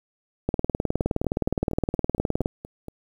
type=two click trains; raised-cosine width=2 ms; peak=-22 / -9 dBFS; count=9 / 39; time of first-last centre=1.01-2.884 / 0.49-2.459 s; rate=4.27 / 19.3 Hz; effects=8-bit